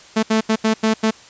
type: tone bursts at uneven times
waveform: sawtooth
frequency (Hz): 220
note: A3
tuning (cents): 0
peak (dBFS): -10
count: 6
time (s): 0.16-0.23 / 0.3-0.41 / 0.49-0.56 / 0.64-0.74 / 0.83-0.94 / 1.03-1.11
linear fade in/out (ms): 10
effects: white hiss -44 dBFS RMS until 1.29 s + resampled to 16000 Hz